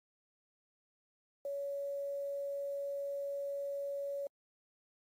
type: tone with quantisation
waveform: sine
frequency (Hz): 562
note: C#5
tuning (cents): +24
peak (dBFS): -36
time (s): 1.45-4.27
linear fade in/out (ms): 2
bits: 10
effects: AAC 48 kbps